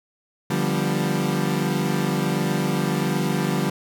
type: chord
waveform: 30% pulse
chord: G dominant seventh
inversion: second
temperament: equal with one note detuned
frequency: 146.83 / 174.61 / 196 / 243.1 Hz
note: D3 / F3 / G3 / B3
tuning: 0 / 0 / 0 / -27 cents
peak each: -23 / -23 / -23 / -27 dBFS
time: 0.5-3.7 s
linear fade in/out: 5 ms
effects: none